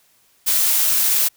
blue noise, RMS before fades -17 dBFS, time 0.46-1.29 s, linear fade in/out 20 ms, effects white hiss -58 dBFS RMS until 1.36 s

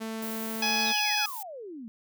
sawtooth tone, 222.3 Hz, A3, 18 cents sharp, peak -29 dBFS, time 0-0.93 s, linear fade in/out 20 ms
violet noise, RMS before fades -39 dBFS, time 0.22-1.43 s, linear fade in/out 5 ms
harmonic tone, 839 Hz, G#5, 17 cents sharp, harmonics 1 / 2 / 3 / 4 / 5 / 6 / 7, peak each -31 / -35 / -29 / -33 / -40 / -31 / -37 dBFS, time 0.62-1.26 s, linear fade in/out 5 ms
sine exponential sweep, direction down, 4906 to 212.7 Hz, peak -38 dBFS, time 0.79-1.88 s, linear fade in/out 0 ms
effects none

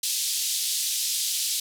pink band-pass noise, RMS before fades -27 dBFS, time 0.03-1.6 s, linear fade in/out 5 ms, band 3600 to 13000 Hz, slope 24 dB/octave, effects none

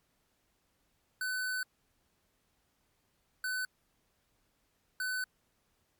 square tone bursts at uneven times, 1507 Hz, F#6, 31 cents sharp, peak -33 dBFS, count 3, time 1.21-1.63 / 3.44-3.65 / 5-5.24 s, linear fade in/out 2 ms, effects pink hiss -75 dBFS RMS until 5.99 s + MP3 96 kbps

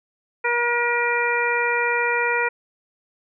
harmonic tone, 477.3 Hz, A#4, 41 cents sharp, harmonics 1 / 2 / 3 / 4 / 5, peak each -25 / -25 / -25 / -25 / -25 dBFS, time 0.44-2.49 s, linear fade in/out 10 ms, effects none

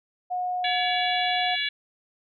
sine tone, 725 Hz, F#5, 35 cents flat, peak -25 dBFS, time 0.3-1.56 s, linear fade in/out 20 ms
harmonic tone, 568 Hz, C#5, 42 cents sharp, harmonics 3 / 4 / 5 / 6 / 7, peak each -31 / -30 / -33 / -29 / -34 dBFS, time 0.64-1.69 s, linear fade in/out 5 ms
effects none

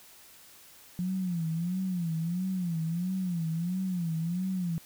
sine tone with vibrato, 174.61 Hz, F3, in tune, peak -28 dBFS, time 0.99-4.78 s, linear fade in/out 0 ms, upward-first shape sine, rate 1.5 Hz, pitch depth 140 cents each way, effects white hiss -54 dBFS RMS until 4.85 s

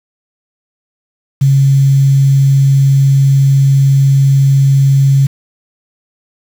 sine tone with quantisation, 137 Hz, C#3, 20 cents flat, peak -5 dBFS, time 1.41-5.27 s, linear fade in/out 10 ms, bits 5, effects none

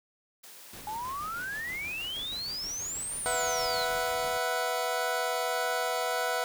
white high-pass noise, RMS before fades -49 dBFS, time 0.43-4.12 s, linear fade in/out 10 ms, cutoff 250 Hz, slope 12 dB/octave
pink noise with tremolo, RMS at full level -46 dBFS, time 0.73-4.38 s, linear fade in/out 5 ms, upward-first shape square, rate 6.3 Hz, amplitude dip 35%
sine exponential two-way sweep, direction up then down, 830.6 to 9580 to 3884 Hz, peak -33 dBFS, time 0.87-3.85 s, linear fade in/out 2 ms, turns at 3.19 s
25% pulse chord, B suspended fourth, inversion none, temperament equal, 493.9 / 659.3 / 740 Hz, B4 / E5 / F#5, 0 / 0 / 0 cents, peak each -29 dBFS, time 3.26-6.44 s, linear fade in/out 0 ms
effects none

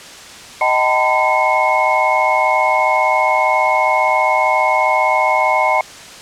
sine tone cluster, 625 / 768 / 895 / 1010 / 2177 Hz, D#5 / G5 / A5 / B5 / C#7, +8 / -36 / +29 / +39 / -32 cents, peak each -18 dBFS, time 0.61-5.81 s, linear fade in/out 2 ms, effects white hiss -35 dBFS RMS until 6.21 s + low-pass 7000 Hz 12 dB/octave

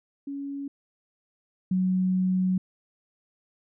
sine tone pair in turn, 279.8 / 185.35 Hz, C#4 / F#3, +16 / +3 cents, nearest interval perfect fifth, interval 713 cents, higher first, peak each -31 / -21 dBFS, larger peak second, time 0.27-0.68 / 1.71-2.58 s, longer second, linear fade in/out 5 ms, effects none

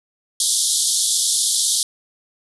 white band-pass noise, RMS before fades -19 dBFS, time 0.4-1.83 s, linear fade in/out 2 ms, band 3300 to 11000 Hz, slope 96 dB/octave, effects none

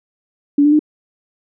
sine tone with pitch steps, 287.2 / 295.1 / 303.2 Hz, D4 / D4 / D#4, -39 / +8 / -45 cents, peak -8 dBFS, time 0.58-0.793 s, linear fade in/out 5 ms, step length 71 ms, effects none

